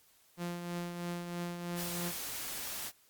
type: tone with tremolo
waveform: sawtooth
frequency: 174 Hz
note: F3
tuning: 6 cents flat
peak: -31 dBFS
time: 0.37-2.13 s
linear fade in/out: 50 ms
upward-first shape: triangle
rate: 3.1 Hz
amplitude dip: 50%
type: noise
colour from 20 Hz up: white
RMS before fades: -40 dBFS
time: 1.75-2.92 s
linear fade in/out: 50 ms
effects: white hiss -66 dBFS RMS until 3.09 s + Opus 48 kbps